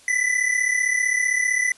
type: tone pair together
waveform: square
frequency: 1975.5 / 2011 Hz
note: B6 / B6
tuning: 0 / +31 cents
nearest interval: unison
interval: 31 cents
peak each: -23 / -22 dBFS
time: 0.08-1.72 s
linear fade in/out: 2 ms
effects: white hiss -51 dBFS RMS until 1.77 s + resampled to 24000 Hz